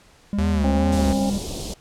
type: tone with pitch glide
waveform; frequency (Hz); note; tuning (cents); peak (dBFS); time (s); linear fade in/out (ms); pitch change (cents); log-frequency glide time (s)
triangle; 202.2 to 200.1; G#3 to G3; -46 to +36; -19; 0.33-1.38; 0; -18; 0.87-1.09
type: tone with vibrato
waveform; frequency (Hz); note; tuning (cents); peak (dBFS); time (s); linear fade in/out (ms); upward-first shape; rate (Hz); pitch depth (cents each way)
square; 76; D#2; -40; -21; 0.38-1.13; 5; sine; 2.4; 120
type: harmonic tone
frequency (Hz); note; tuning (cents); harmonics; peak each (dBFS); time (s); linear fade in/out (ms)
268.3; C4; +44; 1 / 2 / 3; -24 / -27 / -29; 0.64-1.3; 2
type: band-stop noise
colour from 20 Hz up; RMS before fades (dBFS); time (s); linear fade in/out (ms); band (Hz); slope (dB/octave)
pink; -30; 0.92-1.74; 5; 740 to 3400; 24
effects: pink hiss -53 dBFS RMS until 1.8 s + low-pass 9000 Hz 12 dB/octave